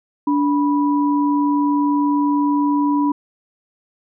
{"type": "tone pair together", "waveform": "sine", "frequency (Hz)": [289.9, 981.6], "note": ["D4", "B5"], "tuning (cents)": [-22, -11], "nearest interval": "octave + major sixth", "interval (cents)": 2111, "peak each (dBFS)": [-15, -21], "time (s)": [0.27, 3.12], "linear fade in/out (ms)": 5, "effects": []}